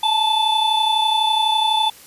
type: tone cluster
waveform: triangle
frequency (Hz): 858 / 890 / 3494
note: A5 / A5 / A7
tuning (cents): -44 / +20 / -13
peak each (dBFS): -18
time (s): 0.03-1.9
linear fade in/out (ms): 5
effects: white hiss -44 dBFS RMS until 2.06 s + resampled to 32000 Hz